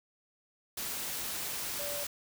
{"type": "tone in noise", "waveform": "sine", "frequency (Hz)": 578, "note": "D5", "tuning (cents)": -28, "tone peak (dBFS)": -39, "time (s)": [1.79, 2.04], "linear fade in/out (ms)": 5, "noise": "white", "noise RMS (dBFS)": -37, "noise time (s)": [0.77, 2.07], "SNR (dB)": -5, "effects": []}